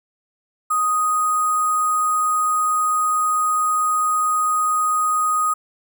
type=tone with sample-and-hold; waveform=sine; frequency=1244.5 Hz; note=D#6; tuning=in tune; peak=-16 dBFS; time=0.7-5.54 s; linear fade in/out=10 ms; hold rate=8820 Hz; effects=none